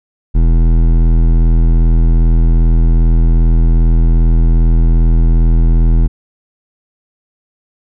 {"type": "tone with hard clipping", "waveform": "triangle", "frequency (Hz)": 41.26, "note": "E1", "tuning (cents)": 2, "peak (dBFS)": -8, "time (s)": [0.34, 6.08], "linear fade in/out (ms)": 20, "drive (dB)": 17, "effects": []}